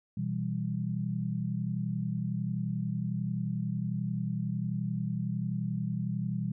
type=chord; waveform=sine; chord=E minor; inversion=second; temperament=equal; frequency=123.47 / 164.81 / 196 Hz; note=B2 / E3 / G3; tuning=0 / 0 / 0 cents; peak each=-34 / -34 / -34 dBFS; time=0.17-6.52 s; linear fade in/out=5 ms; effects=none